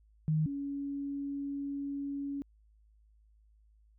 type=tone pair in turn; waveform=sine; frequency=155.56 / 280.9 Hz; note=D#3 / C#4; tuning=0 / +23 cents; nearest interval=minor seventh; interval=1023 cents; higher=second; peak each=-26 / -34 dBFS; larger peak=first; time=0.28-0.46 / 0.46-2.42 s; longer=second; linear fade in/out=0 ms; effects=added 53 Hz sine -61 dBFS peak until 3.98 s